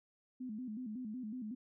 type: tone with vibrato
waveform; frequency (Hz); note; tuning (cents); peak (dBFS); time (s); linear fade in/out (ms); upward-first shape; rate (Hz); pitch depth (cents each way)
sine; 233.1; A#3; 0; -40; 0.4-1.55; 10; square; 5.4; 150
effects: none